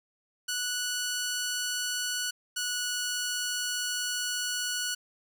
10% pulse tone pair in turn, 1475 / 1469.4 Hz, F#6 / F#6, -6 / -12 cents, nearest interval unison, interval 6 cents, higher first, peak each -21 dBFS, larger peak neither, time 0.48-2.31 / 2.56-4.95 s, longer second, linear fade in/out 10 ms, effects none

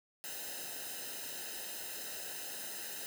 white noise with comb filter, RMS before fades -43 dBFS, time 0.24-3.06 s, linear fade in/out 0 ms, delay 0.88 ms, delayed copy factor -0.85, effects none

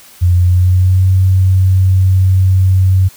sine tone with pitch glide, 88.6 to 93.87 Hz, F2 to F#2, +25 to +25 cents, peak -6 dBFS, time 0.21-3.09 s, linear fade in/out 20 ms, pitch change +100 cents, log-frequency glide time 0.33-1.07 s, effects white hiss -40 dBFS RMS until 3.16 s

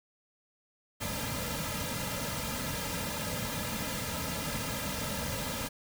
pink noise with comb filter, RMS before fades -35 dBFS, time 1-5.69 s, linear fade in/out 20 ms, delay 2.7 ms, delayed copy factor -0.9, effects none

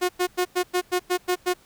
sawtooth tone bursts, 360.8 Hz, F#4, 44 cents flat, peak -16 dBFS, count 9, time 0.01-1.539 s, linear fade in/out 20 ms, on 81 ms, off 100 ms, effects pink hiss -56 dBFS RMS until 1.65 s

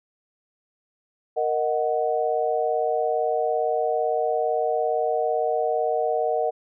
sine chord, D# minor, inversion second, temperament equal, 466.2 / 622.3 / 740 Hz, A#4 / D#5 / F#5, 0 / 0 / 0 cents, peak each -25 dBFS, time 1.36-6.51 s, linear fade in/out 20 ms, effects none

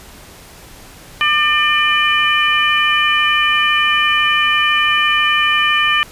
harmonic tone, 599 Hz, D5, 34 cents sharp, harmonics 2 / 3 / 4 / 5, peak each -17 / -17 / -17 / -17 dBFS, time 1.21-6.03 s, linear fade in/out 0 ms, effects pink hiss -39 dBFS RMS until 6.11 s + resampled to 32000 Hz

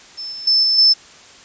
sine tone with level steps, 5274 Hz, E8, in tune, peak -26 / -28 / -11 / -13 / -8 dBFS, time 0.17-0.94 s, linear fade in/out 20 ms, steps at 0.32 / 0.47 / 0.63 / 0.78 s, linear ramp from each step 5 ms, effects white hiss -43 dBFS RMS until 1.44 s + resampled to 16000 Hz

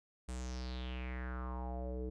square tone with low-pass filter sweep, 62.8 Hz, B1, 30 cents sharp, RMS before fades -41 dBFS, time 0.28-2.1 s, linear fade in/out 10 ms, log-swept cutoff 8800 to 390 Hz, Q 4.8, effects none

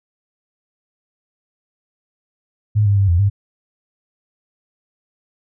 sine tone with pitch steps, 105.6 / 100.9 / 98.6 / 85.8 / 100.4 Hz, G#2 / G#2 / G2 / F2 / G2, +29 / -49 / +11 / -30 / +42 cents, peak -11 dBFS, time 2.75-3.3 s, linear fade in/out 20 ms, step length 110 ms, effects none

